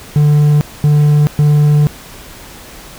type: tone bursts at uneven times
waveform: triangle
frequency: 148.2 Hz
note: D3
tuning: 16 cents sharp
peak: -4 dBFS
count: 3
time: 0.16-0.61 / 0.84-1.27 / 1.39-1.87 s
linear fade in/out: 0 ms
effects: pink hiss -34 dBFS RMS until 2.98 s